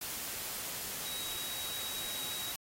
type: tone in noise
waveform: sine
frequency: 3834 Hz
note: A#7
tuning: 48 cents sharp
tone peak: -41 dBFS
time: 1.05-2.52 s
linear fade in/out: 5 ms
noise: white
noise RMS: -40 dBFS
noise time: 0.01-2.56 s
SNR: -4 dB
effects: AAC 48 kbps